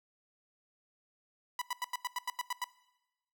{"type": "tone bursts", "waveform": "sawtooth", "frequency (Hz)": 987, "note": "B5", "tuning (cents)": -1, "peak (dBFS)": -29, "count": 10, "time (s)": [1.59, 2.642], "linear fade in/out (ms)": 2, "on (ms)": 26, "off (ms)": 88, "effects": ["noise-tail reverb RT60 1.0 s tail -20 dB re dry"]}